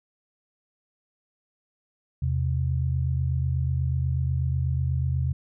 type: tone pair together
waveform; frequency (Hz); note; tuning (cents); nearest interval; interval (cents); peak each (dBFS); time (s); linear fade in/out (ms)
sine; 81.83 / 130; E2 / C3; -12 / -11; minor sixth; 801; -25; 2.22-5.33; 5
effects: none